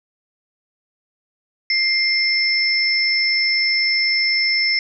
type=tone pair together; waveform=sine; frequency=2100 / 5288 Hz; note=C7 / E8; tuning=+6 / +5 cents; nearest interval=octave + major third; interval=1599 cents; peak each=-18 dBFS; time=1.7-4.79 s; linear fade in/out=2 ms; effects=none